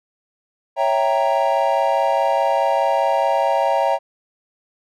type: chord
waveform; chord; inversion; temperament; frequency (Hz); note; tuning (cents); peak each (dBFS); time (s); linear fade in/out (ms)
triangle; C# diminished seventh; none; equal; 554.4 / 659.3 / 784 / 932.3; C#5 / E5 / G5 / Bb5; 0 / 0 / 0 / 0; -19; 0.76-3.99; 50
effects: none